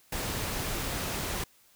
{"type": "noise", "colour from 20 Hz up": "pink", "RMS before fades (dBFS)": -33, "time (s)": [0.12, 1.44], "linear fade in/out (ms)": 5, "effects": ["white hiss -62 dBFS RMS until 1.75 s"]}